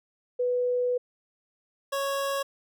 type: tone pair in turn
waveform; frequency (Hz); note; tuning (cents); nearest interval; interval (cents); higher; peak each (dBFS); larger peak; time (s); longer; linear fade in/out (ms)
sine / 25% pulse; 493.9 / 553.2; B4 / C#5; 0 / -4; major second; 196; second; -23; neither; 0.39-0.98 / 1.92-2.43; first; 10
effects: none